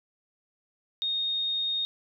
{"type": "tone", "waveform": "sine", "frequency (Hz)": 3705, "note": "A#7", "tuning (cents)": -11, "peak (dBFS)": -26, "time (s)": [1.02, 1.85], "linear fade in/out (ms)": 0, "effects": []}